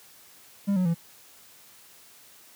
triangle tone with pitch steps, 199.8 / 183.22 / 168.01 Hz, G3 / F#3 / E3, +33 / -17 / +33 cents, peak -19 dBFS, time 0.67-0.946 s, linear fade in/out 20 ms, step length 92 ms, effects white hiss -53 dBFS RMS until 2.55 s + high-pass 80 Hz 12 dB/octave

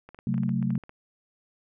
clicks, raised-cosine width 0.5 ms, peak -30 dBFS, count 12, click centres 0.09 / 0.146 / 0.189 / 0.342 / 0.38 / 0.434 / 0.492 / 0.627 / 0.705 / 0.754 / 0.837 / 0.894 s
sine chord, F# diminished, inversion second, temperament just, 133.2 / 185 / 222 Hz, C3 / F#3 / A3, +31 / 0 / +16 cents, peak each -28 dBFS, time 0.27-0.78 s, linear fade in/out 2 ms
effects none

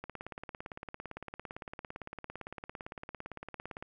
click train, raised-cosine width 0.5 ms, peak -26 dBFS, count 68, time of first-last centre 0.04-3.825 s, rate 17.7 Hz, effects none

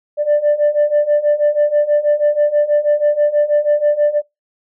sine beating tone pair, 587.3 / 593.5 Hz, D5 / D5, 0 / +18 cents, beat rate 6.2 Hz, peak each -14 / -12 dBFS, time 0.17-4.22 s, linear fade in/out 50 ms, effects noise-tail reverb RT60 0.2 s tail -23 dB re dry + tanh soft clip ceiling -7 dBFS

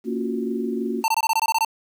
sine chord, Gb major seventh, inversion first, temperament just, 231.2 / 277.5 / 346.9 / 370 Hz, Bb3 / Db4 / F4 / Gb4, -14 / +2 / -12 / 0 cents, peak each -26 / -30 / -31 / -28 dBFS, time 0.04-1.04 s, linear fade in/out 50 ms
square tone bursts, 896 Hz, A5, 31 cents sharp, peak -18 dBFS, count 10, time 1.04-1.648 s, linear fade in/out 2 ms, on 41 ms, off 22 ms
effects 9-bit

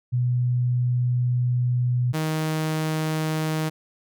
sine / sawtooth tone pair in turn, 123.47 / 156.92 Hz, B2 / D#3, 0 / +15 cents, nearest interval major third, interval 415 cents, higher second, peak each -19 dBFS, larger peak neither, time 0.12-2.13 / 2.13-3.7 s, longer first, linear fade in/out 20 ms, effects none

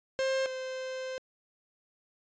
45% pulse tone pair in turn, 530 / 519.4 Hz, C5 / C5, +22 / -13 cents, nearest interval unison, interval 35 cents, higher first, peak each -27 / -35 dBFS, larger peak first, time 0.19-0.46 / 0.46-1.18 s, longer second, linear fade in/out 0 ms, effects resampled to 16000 Hz

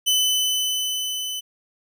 sawtooth tone with level ramp, 3016 Hz, F#7, 32 cents sharp, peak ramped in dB -13 to -24 dBFS, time 0.06-1.41 s, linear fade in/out 20 ms, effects none

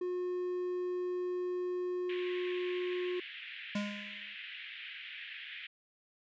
triangle tone, 360 Hz, F#4, 47 cents flat, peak -31 dBFS, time 0.01-3.2 s, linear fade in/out 5 ms
white band-pass noise, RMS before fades -46 dBFS, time 2.09-5.67 s, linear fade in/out 5 ms, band 1700 to 3200 Hz, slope 48 dB/octave
square tone with exponential decay, 205.3 Hz, G#3, 20 cents flat, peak -31 dBFS, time 3.75-4.35 s, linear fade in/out 5 ms, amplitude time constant 130 ms
effects resampled to 16000 Hz

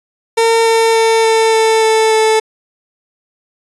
30% pulse tone with pitch steps, 455.8 / 452.9 / 450 / 447.2 / 444.4 / 441.5 / 438.8 Hz, A#4 / A#4 / A4 / A4 / A4 / A4 / A4, -39 / -50 / +39 / +28 / +17 / +6 / -5 cents, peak -6 dBFS, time 0.37-2.4 s, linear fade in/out 10 ms, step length 290 ms, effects resampled to 24000 Hz

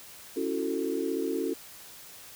sine chord, F# minor seventh, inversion second, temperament just, 277.5 / 333 / 370 / 444 Hz, C#4 / E4 / F#4 / A4, +2 / +18 / 0 / +16 cents, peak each -33 dBFS, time 0.36-1.54 s, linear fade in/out 10 ms, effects white hiss -48 dBFS RMS until 2.35 s

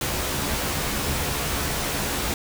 pink noise with comb filter, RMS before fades -26 dBFS, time 0.01-2.34 s, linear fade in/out 2 ms, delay 14 ms, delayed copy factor +0.65, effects none

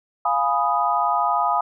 sine chord, F half-diminished seventh, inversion none, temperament equal, 698.5 / 830.6 / 987.8 / 1244.5 Hz, F5 / Ab5 / Cb6 / Eb6, 0 / 0 / 0 / 0 cents, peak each -24 / -23 / -24 / -22 dBFS, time 0.25-1.61 s, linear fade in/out 5 ms, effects none

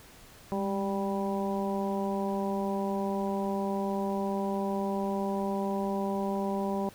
harmonic tone with a mistuned harmonic, 196 Hz, G3, in tune, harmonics 1 / 2 / 3 / 4 / 5, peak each -31 / -34 / -36 / -37 / -38 dBFS, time 0.52-6.89 s, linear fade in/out 0 ms, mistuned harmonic 1, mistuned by +41 cents, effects pink hiss -53 dBFS RMS until 6.94 s

